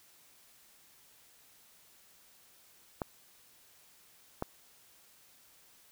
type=clicks; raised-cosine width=1 ms; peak=-19 dBFS; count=2; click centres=3.018 / 4.424 s; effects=white hiss -62 dBFS RMS until 5.91 s